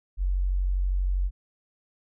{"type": "tone", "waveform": "sine", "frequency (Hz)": 46.25, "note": "F#1", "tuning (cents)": 0, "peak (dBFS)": -22, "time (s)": [0.17, 1.31], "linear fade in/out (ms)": 50, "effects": []}